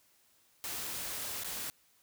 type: noise with dropouts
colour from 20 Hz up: white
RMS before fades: -39 dBFS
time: 0.64-1.7 s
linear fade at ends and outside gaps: 0 ms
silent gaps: 1.436-1.445 s
effects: white hiss -68 dBFS RMS until 2.02 s